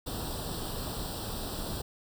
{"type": "noise with comb filter", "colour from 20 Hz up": "pink", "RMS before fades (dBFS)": -36, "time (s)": [0.06, 1.82], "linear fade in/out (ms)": 10, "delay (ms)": 0.23, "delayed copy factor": 0.85, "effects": []}